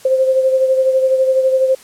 sine beating tone pair, 523.3 / 535.3 Hz, C5 / C5, 0 / +39 cents, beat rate 12 Hz, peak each -11 / -20 dBFS, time 0.05-1.75 s, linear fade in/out 5 ms, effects white hiss -42 dBFS RMS until 1.83 s + low-pass 11000 Hz 12 dB/octave

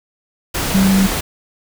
sine tone in noise, 192.7 Hz, G3, 29 cents flat, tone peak -10 dBFS, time 0.74-1.07 s, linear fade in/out 10 ms, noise pink, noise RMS -20 dBFS, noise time 0.54-1.21 s, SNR +7 dB, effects none

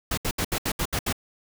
pink noise bursts, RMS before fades -26 dBFS, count 8, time 0.11-1.127 s, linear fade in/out 5 ms, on 65 ms, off 71 ms, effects none

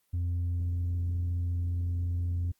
sine tone with tanh clipping, 87.31 Hz, F2, in tune, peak -28 dBFS, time 0.13-2.52 s, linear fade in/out 10 ms, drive 2 dB, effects white hiss -73 dBFS RMS until 2.59 s + Opus 24 kbps

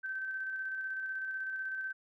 sine tone with tremolo, 1546 Hz, G6, 24 cents flat, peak -34 dBFS, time 0.03-1.93 s, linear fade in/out 20 ms, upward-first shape square, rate 16 Hz, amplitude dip 25%, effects none

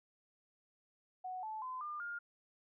sine tone with pitch steps, 740 / 869.9 / 1022.6 / 1202.1 / 1413.2 Hz, F#5 / A5 / C6 / D6 / F6, 0 / -20 / -40 / +40 / +20 cents, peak -40 dBFS, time 1.24-2.19 s, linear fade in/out 10 ms, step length 190 ms, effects none

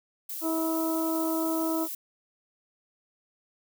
violet noise, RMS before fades -36 dBFS, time 0.29-1.95 s, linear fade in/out 5 ms
harmonic tone, 323.8 Hz, E4, 31 cents flat, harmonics 1 / 2 / 3 / 4, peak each -27 / -33 / -37 / -39 dBFS, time 0.41-1.88 s, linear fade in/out 50 ms
effects none

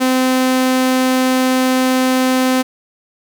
sawtooth tone, 257.7 Hz, C4, 26 cents flat, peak -8 dBFS, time 0-2.63 s, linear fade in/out 20 ms, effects none

